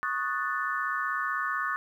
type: chord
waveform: sine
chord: D# half-diminished seventh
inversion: third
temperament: equal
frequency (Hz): 1108.7 / 1244.5 / 1480 / 1760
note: C#6 / D#6 / F#6 / A6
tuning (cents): 0 / 0 / 0 / 0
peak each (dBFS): -33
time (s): 0.03-1.76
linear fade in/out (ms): 0
effects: 10-bit